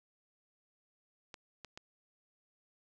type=clicks; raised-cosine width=0.2 ms; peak=-29 dBFS; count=3; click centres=1.342 / 1.647 / 1.775 s; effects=none